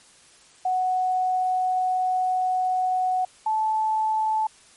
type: tone pair in turn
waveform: sine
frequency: 740 / 871.7 Hz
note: F#5 / A5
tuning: 0 / -16 cents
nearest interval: minor third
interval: 284 cents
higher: second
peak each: -20 dBFS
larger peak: neither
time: 0.65-3.25 / 3.46-4.47 s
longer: first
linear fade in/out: 5 ms
effects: white hiss -53 dBFS RMS until 4.76 s + MP3 48 kbps